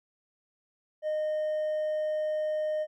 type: tone with hard clipping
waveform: sine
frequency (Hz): 615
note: D#5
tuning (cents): -20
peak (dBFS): -28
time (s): 1.02-2.87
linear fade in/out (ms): 50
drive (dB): 2
effects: none